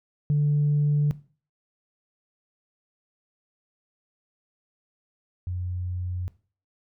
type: tone pair in turn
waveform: sine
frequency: 146.83 / 89.98 Hz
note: D3 / F#2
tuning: 0 / -48 cents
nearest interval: minor sixth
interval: 848 cents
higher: first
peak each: -17 / -27 dBFS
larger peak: first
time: 0.3-1.11 / 5.47-6.28 s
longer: neither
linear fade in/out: 0 ms
effects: noise-tail reverb RT60 0.4 s tail -18 dB re dry + tanh soft clip ceiling -16 dBFS